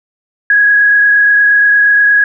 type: tone with frequency modulation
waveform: sine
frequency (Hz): 1661.2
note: G#6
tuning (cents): 0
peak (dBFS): -5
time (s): 0.5-2.24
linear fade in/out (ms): 2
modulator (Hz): 28.5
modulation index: 0.71
effects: none